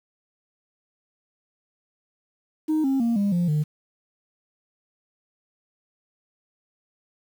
sine tone with pitch steps, 311.1 / 269.3 / 233.1 / 201.7 / 174.6 / 151.12 Hz, D#4 / C#4 / A#3 / G3 / F3 / D3, 0 / -50 / 0 / +50 / 0 / +50 cents, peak -17 dBFS, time 2.68-3.64 s, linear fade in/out 20 ms, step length 160 ms, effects tanh soft clip ceiling -18 dBFS + 8-bit

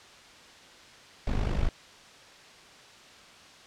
brown noise with amplitude modulation, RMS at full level -24 dBFS, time 1.27-1.69 s, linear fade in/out 2 ms, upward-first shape sine, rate 50.5 Hz, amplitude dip 70%, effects white hiss -51 dBFS RMS until 3.66 s + low-pass 5000 Hz 12 dB/octave

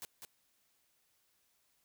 white noise with echo, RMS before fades -45 dBFS, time 0.02-0.05 s, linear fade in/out 0 ms, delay 200 ms, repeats 1, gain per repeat -4 dB, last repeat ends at 0.25 s, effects white hiss -75 dBFS RMS until 1.84 s

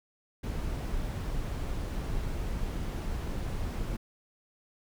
brown noise, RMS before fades -33 dBFS, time 0.43-3.97 s, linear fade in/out 10 ms, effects none

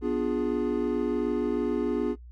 triangle chord, B diminished seventh, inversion none, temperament equal with one note detuned, 246.9 / 293.7 / 352.5 / 415.3 Hz, B3 / D4 / F4 / Ab4, 0 / 0 / +16 / 0 cents, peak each -28 dBFS, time 0.01-2.16 s, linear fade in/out 50 ms, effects noise-tail reverb RT60 0.1 s tail -17 dB re dry + added 60 Hz sine -43 dBFS peak until 2.31 s

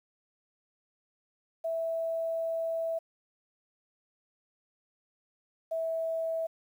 sine tone pair in turn, 657 / 652.8 Hz, E5 / E5, -6 / -17 cents, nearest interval unison, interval 11 cents, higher first, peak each -29 / -29 dBFS, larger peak neither, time 1.64-2.99 / 5.71-6.47 s, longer first, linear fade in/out 10 ms, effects 10-bit

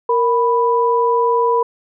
sine tone pair together, 465.8 / 987.8 Hz, A#4 / B5, -1 / 0 cents, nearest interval octave + minor second, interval 1301 cents, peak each -15 dBFS, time 0.09-1.63 s, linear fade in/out 5 ms, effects none

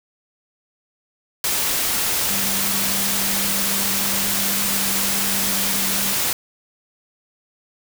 sine tone in noise, 197.1 Hz, G3, 10 cents sharp, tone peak -30 dBFS, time 2.3-6.13 s, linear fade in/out 2 ms, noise white, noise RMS -21 dBFS, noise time 1.44-6.33 s, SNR -12 dB, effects none

